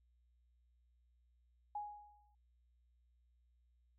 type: tone with exponential decay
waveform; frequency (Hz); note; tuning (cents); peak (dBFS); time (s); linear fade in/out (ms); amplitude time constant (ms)
sine; 830.6; G#5; 0; -38; 1.75-2.35; 5; 130
effects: added 60 Hz sine -70 dBFS peak until 3.98 s